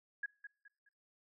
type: tone with echo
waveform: sine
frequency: 1661.2 Hz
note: G#6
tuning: in tune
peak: -35 dBFS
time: 0.23-0.26 s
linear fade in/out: 5 ms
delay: 210 ms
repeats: 3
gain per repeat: -10 dB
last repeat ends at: 0.89 s
effects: noise-tail reverb RT60 0.5 s tail -24 dB re dry